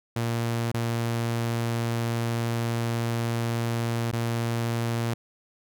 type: tone with dropouts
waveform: sawtooth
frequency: 116.54 Hz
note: A#2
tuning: in tune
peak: -21 dBFS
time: 0.16-5.14 s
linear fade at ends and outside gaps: 5 ms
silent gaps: 0.717-0.742 / 4.114-4.128 s
effects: none